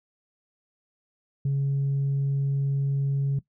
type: tone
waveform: sine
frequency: 138.59 Hz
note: C#3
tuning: in tune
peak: -20 dBFS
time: 1.45-3.39 s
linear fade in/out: 5 ms
effects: noise-tail reverb RT60 0.1 s tail -18 dB re dry + tanh soft clip ceiling -20 dBFS